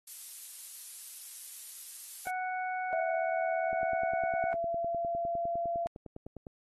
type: noise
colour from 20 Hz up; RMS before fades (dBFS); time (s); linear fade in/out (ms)
violet; -41; 0.07-2.3; 5
type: harmonic tone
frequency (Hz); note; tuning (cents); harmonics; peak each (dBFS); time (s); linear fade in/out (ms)
740; F#5; 0; 1 / 2 / 3; -33 / -39 / -43; 2.27-4.53; 0
type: tone with pitch glide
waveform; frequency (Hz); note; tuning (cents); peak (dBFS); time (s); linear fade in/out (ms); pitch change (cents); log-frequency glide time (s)
sine; 662 to 682.6; E5 to F5; +7 to -40; -30; 2.93-5.87; 0; +53; 3.56-5.07
type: click train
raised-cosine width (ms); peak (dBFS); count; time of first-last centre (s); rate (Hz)
2; -30; 28; 3.73-6.468; 9.86
effects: AAC 32 kbps